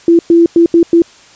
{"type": "tone bursts at uneven times", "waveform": "sine", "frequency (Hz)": 337.4, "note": "E4", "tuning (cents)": 40, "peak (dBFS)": -3, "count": 5, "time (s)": [[0.08, 0.19], [0.3, 0.46], [0.56, 0.66], [0.74, 0.83], [0.93, 1.02]], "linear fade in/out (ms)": 2, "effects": ["white hiss -41 dBFS RMS until 1.35 s", "resampled to 16000 Hz"]}